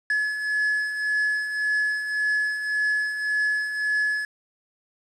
triangle beating tone pair, 1704 / 1705.8 Hz, G#6 / G#6, +44 / +46 cents, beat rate 1.8 Hz, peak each -29 / -21 dBFS, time 0.1-4.25 s, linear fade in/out 2 ms, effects resampled to 24000 Hz + 8-bit

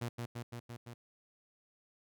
sawtooth tone with echo, 119.1 Hz, A#2, 38 cents sharp, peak -32 dBFS, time 0.01-0.09 s, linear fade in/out 10 ms, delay 170 ms, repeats 5, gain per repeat -2 dB, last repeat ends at 0.94 s, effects none

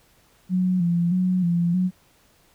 sine tone with vibrato, 177.6 Hz, F3, 29 cents sharp, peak -18 dBFS, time 0.49-1.91 s, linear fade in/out 50 ms, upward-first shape square, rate 1.6 Hz, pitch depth 56 cents each way, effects pink hiss -59 dBFS RMS until 2.54 s

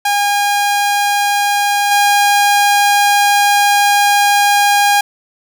sawtooth tone with level steps, 814 Hz, G#5, 35 cents flat, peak -8 / -5 dBFS, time 0.05-5.01 s, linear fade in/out 5 ms, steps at 1.91 s, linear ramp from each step 5 ms, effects none

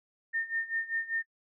sine tone with tremolo, 1819 Hz, A#6, 43 cents flat, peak -27 dBFS, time 0.33-1.23 s, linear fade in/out 20 ms, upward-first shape sine, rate 5.1 Hz, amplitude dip 85%, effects noise-tail reverb RT60 0.1 s tail -25 dB re dry

